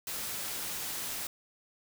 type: noise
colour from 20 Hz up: white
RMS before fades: -37 dBFS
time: 0.07-1.27 s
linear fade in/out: 2 ms
effects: none